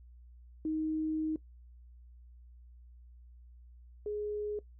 sine tone pair in turn, 313.2 / 418.1 Hz, D#4 / G#4, +11 / +12 cents, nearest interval perfect fourth, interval 501 cents, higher second, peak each -30 / -33 dBFS, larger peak first, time 0.65-1.36 / 4.06-4.59 s, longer first, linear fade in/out 2 ms, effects noise-tail reverb RT60 0.1 s tail -19 dB re dry + added 60 Hz sine -52 dBFS peak until 4.79 s

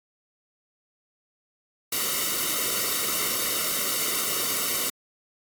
white noise with comb filter, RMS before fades -26 dBFS, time 1.92-4.9 s, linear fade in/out 5 ms, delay 1.2 ms, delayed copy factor -0.8, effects AAC 64 kbps

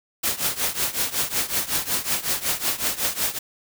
white noise with tremolo, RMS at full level -21 dBFS, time 0.23-3.39 s, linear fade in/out 10 ms, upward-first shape triangle, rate 5.4 Hz, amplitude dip 90%, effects none

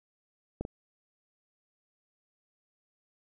clicks, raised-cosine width 2 ms, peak -20 / -23 dBFS, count 2, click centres 0.61 / 0.651 s, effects none

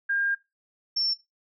sine tone pair in turn, 1609 / 5412 Hz, G6 / E8, +45 / +45 cents, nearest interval octave + major sixth, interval 2100 cents, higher second, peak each -23 dBFS, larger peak neither, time 0.09-0.35 / 0.96-1.14 s, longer first, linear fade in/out 10 ms, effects noise-tail reverb RT60 0.2 s tail -17 dB re dry

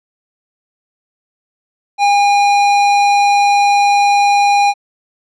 square tone, 811 Hz, G#5, 41 cents flat, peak -9 dBFS, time 1.98-4.74 s, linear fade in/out 50 ms, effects low-pass 5000 Hz 12 dB/octave

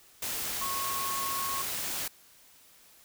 sine tone in noise, 1095 Hz, C#6, 22 cents flat, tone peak -33 dBFS, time 0.61-1.62 s, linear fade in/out 5 ms, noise white, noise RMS -34 dBFS, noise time 0.22-2.08 s, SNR -2 dB, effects white hiss -58 dBFS RMS until 3.04 s

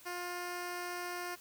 10% pulse tone, 354.1 Hz, F4, 24 cents sharp, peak -30 dBFS, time 0.05-1.36 s, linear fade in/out 20 ms, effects white hiss -57 dBFS RMS until 1.4 s

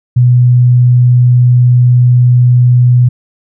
sine tone, 123.47 Hz, B2, in tune, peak -3 dBFS, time 0.16-3.09 s, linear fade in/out 10 ms, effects none

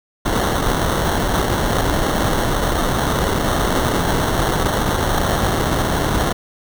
pink noise with sample-and-hold, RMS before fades -18 dBFS, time 0.25-6.33 s, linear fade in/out 10 ms, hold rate 2450 Hz, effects none

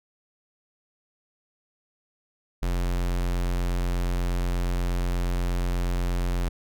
square tone, 44.18 Hz, F1, 21 cents sharp, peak -24 dBFS, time 2.62-6.49 s, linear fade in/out 10 ms, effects none

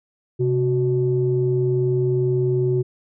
sine tone pair together, 130.81 / 370 Hz, C3 / F#4, 0 / 0 cents, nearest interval octave + tritone, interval 1800 cents, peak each -19 dBFS, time 0.39-2.83 s, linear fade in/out 20 ms, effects tanh soft clip ceiling -9 dBFS

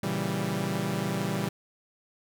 sawtooth chord, A# diminished seventh, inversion none, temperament equal, 116.54 / 138.59 / 164.81 / 196 Hz, A#2 / C#3 / E3 / G3, 0 / 0 / 0 / 0 cents, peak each -32 / -31 / -29 / -27 dBFS, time 0.03-1.49 s, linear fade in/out 5 ms, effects none

